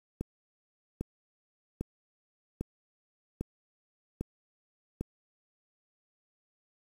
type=click train; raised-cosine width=3 ms; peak=-20 dBFS; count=7; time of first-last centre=0.21-5.01 s; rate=1.25 Hz; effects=8-bit